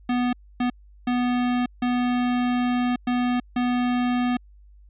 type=tone bursts at uneven times; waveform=square; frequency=246.3 Hz; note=B3; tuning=5 cents flat; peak=-21 dBFS; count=6; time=0.09-0.33 / 0.6-0.7 / 1.07-1.66 / 1.82-2.96 / 3.07-3.4 / 3.56-4.37 s; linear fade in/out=5 ms; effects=added 50 Hz sine -47 dBFS peak until 4.89 s + resampled to 8000 Hz